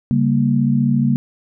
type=chord; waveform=sine; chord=G diminished; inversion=second; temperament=equal; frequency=138.59 / 196 / 233.1 Hz; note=Db3 / G3 / Bb3; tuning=0 / 0 / 0 cents; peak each=-17 / -20 / -16 dBFS; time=0.11-1.16 s; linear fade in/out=0 ms; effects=none